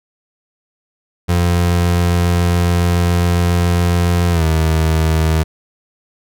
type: tone with pitch glide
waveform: 30% pulse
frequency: 87.2 to 79.96 Hz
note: F2 to D#2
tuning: -2 to +48 cents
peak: -9 dBFS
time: 1.28-5.44 s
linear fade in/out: 20 ms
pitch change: -150 cents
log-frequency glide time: 4.31-4.44 s
effects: none